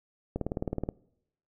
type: click train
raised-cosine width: 2 ms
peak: -17 dBFS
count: 11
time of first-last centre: 0.36-0.889 s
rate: 18.9 Hz
effects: noise-tail reverb RT60 0.8 s tail -24 dB re dry